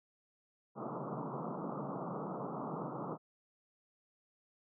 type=band-pass noise; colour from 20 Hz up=pink; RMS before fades=-41 dBFS; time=0.75-3.18 s; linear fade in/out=50 ms; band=130 to 1300 Hz; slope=96 dB/octave; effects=none